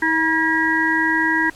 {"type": "harmonic tone with a mistuned harmonic", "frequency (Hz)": 320, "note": "D#4", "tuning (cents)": 49, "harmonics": [1, 3, 5, 6], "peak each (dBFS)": [-22, -23, -20, -20], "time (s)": [0.02, 1.5], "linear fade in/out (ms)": 5, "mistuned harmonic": 5, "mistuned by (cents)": 33, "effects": ["pink hiss -45 dBFS RMS until 1.55 s", "low-pass 11000 Hz 12 dB/octave"]}